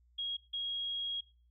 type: tone bursts at uneven times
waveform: sine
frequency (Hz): 3287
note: G#7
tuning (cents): -19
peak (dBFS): -34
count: 2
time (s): 0.18-0.37 / 0.53-1.21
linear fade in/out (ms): 10
effects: noise-tail reverb RT60 0.4 s tail -22 dB re dry + added 60 Hz sine -64 dBFS peak until 1.5 s